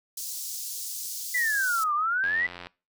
pink high-pass noise, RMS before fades -35 dBFS, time 0.17-1.84 s, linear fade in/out 5 ms, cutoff 5100 Hz, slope 24 dB/octave
sine exponential two-way sweep, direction down then up, 2015 to 1167 to 2015 Hz, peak -23 dBFS, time 1.34-2.47 s, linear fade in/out 10 ms, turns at 1.94 s
click train, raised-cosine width 0.3 ms, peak -23 dBFS, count 39, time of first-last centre 2.24-2.67 s, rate 88.4 Hz
effects noise-tail reverb RT60 0.3 s tail -22 dB re dry

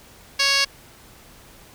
15% pulse tone with band-pass filter, 554.4 Hz, C#5, in tune, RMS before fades -19 dBFS, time 0.39-0.65 s, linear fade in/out 10 ms, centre 4000 Hz, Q 4.2, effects pink hiss -48 dBFS RMS until 1.74 s

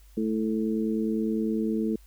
harmonic tone, 109.8 Hz, A2, 3 cents flat, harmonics 2 / 3 / 4, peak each -26 / -30 / -32 dBFS, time 0.17-1.96 s, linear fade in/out 5 ms, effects added 50 Hz sine -50 dBFS peak until 2.06 s + white hiss -62 dBFS RMS until 2.06 s

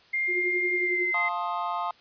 sine tone with pitch glide, 2113 to 2071 Hz, C7 to C7, +16 to -18 cents, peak -24 dBFS, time 0.13-1.29 s, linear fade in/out 10 ms, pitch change -34 cents, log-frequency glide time 0.75-1.06 s
sine tone with tremolo, 359.7 Hz, F#4, 49 cents flat, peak -26 dBFS, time 0.27-1.12 s, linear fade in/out 50 ms, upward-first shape triangle, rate 11 Hz, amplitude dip 80%
triangle chord, F dominant seventh, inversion none, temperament equal with one note detuned, 698.5 / 880 / 1056.2 / 1244.5 Hz, F5 / A5 / C6 / Eb6, 0 / 0 / +16 / 0 cents, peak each -31 dBFS, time 1.14-1.91 s, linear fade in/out 2 ms
effects white hiss -57 dBFS RMS until 2 s + resampled to 11025 Hz

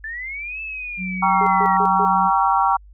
sine linear two-way sweep, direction up then down, 1732 to 2637 to 1881 Hz, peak -27 dBFS, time 0.04-1.77 s, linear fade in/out 2 ms, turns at 0.61 s
sine tone, 185 Hz, F#3, in tune, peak -25 dBFS, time 0.97-2.31 s, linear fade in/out 50 ms
sine chord, G diminished seventh, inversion none, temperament just, 784 / 940.8 / 1128.9 / 1354.7 Hz, G5 / Bb5 / Db6 / Fb6, 0 / +16 / +31 / +47 cents, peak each -19 / -19 / -20 / -23 dBFS, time 1.22-2.77 s, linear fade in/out 10 ms
sine tone bursts, 412.6 Hz, G#4, 11 cents flat, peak -24 dBFS, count 4, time 1.41-2.05 s, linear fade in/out 0 ms, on 55 ms, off 140 ms
effects added 50 Hz sine -42 dBFS peak until 2.93 s

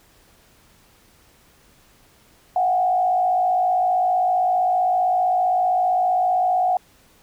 sine tone with frequency modulation, 733 Hz, F#5, 16 cents flat, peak -16 dBFS, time 2.56-6.77 s, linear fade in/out 2 ms, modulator 55.4 Hz, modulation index 0.64, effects pink hiss -55 dBFS RMS until 7.22 s

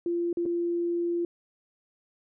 sine tone with dropouts, 344.2 Hz, F4, 25 cents flat, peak -25 dBFS, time 0.06-1.25 s, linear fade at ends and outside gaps 2 ms, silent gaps 0.329-0.371 / 0.455-0.46 s, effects none

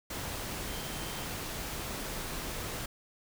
sine tone in noise, 3136 Hz, G7, in tune, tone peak -49 dBFS, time 0.67-1.26 s, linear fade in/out 5 ms, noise pink, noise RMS -38 dBFS, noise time 0.1-2.86 s, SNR -14 dB, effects none

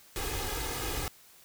pink noise with comb filter, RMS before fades -34 dBFS, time 0.16-1.08 s, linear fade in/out 0 ms, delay 2.4 ms, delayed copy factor +0.75, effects white hiss -57 dBFS RMS until 1.44 s

